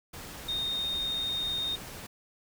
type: tone in noise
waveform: sine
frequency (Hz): 3688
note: A#7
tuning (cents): -19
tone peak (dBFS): -29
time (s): 0.48-1.76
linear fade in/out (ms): 10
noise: pink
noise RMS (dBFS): -43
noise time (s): 0.13-2.07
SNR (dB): +11
effects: none